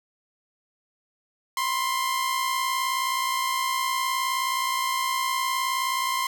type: tone pair together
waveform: sawtooth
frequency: 996.7 / 1056 Hz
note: B5 / C6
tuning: +16 / +16 cents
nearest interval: minor second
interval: 100 cents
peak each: -27 / -21 dBFS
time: 1.57-6.27 s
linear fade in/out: 2 ms
effects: none